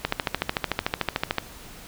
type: click train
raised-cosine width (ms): 0.3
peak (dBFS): -6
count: 19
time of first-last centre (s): 0.05-1.383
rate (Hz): 13.5
effects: pink hiss -44 dBFS RMS until 1.87 s